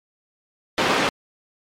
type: band-pass noise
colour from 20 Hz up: pink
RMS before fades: -20 dBFS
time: 0.78-1.09 s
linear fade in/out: 0 ms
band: 270 to 3500 Hz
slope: 12 dB/octave
effects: MP3 64 kbps